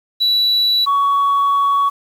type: tone pair in turn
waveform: sine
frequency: 3938 / 1122.1 Hz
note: B7 / C#6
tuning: -6 / +21 cents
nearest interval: octave + minor seventh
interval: 2173 cents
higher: first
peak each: -10 dBFS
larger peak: neither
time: 0.2-0.86 / 0.86-1.9 s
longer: second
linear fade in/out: 20 ms
effects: tanh soft clip ceiling -10 dBFS + 7-bit